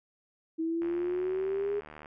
sine exponential sweep, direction up, 321.2 to 412.6 Hz, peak -28 dBFS, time 0.58-1.81 s, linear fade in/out 20 ms
click train, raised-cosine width 0.5 ms, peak -31 dBFS, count 95, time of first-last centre 0.82-2.058 s, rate 75.9 Hz
effects none

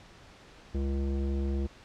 square tone with low-pass filter, 68.6 Hz, C#2, 17 cents flat, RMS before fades -30 dBFS, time 0.74-1.67 s, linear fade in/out 10 ms, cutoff 380 Hz, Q 1.7, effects pink hiss -53 dBFS RMS until 1.84 s + low-pass 5000 Hz 12 dB/octave

